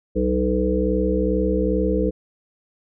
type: harmonic tone with a mistuned harmonic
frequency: 62.4 Hz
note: B1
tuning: 19 cents sharp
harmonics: 1 / 3 / 5 / 7 / 8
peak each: -24 / -24 / -24 / -24 / -24 dBFS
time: 0.15-2.11 s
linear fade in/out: 20 ms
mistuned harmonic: 3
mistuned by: +24 cents
effects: none